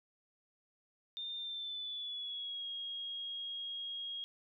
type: tone with pitch glide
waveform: sine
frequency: 3613 to 3275 Hz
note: A7 to G#7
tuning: +45 to -25 cents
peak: -39 dBFS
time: 1.17-4.24 s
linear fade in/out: 0 ms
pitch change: -170 cents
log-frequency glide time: 1.36-2.68 s
effects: none